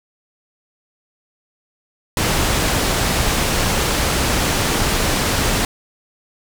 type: low-pass noise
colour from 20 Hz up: pink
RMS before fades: -18 dBFS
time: 2.17-5.65 s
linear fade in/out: 2 ms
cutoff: 11000 Hz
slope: 12 dB/octave
effects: none